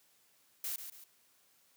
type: noise with echo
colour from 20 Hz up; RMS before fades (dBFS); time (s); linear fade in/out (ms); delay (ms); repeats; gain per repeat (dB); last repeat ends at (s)
blue; -38; 0.64-0.76; 2; 140; 2; -8; 1.04
effects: white hiss -69 dBFS RMS until 1.76 s + high-pass 100 Hz 12 dB/octave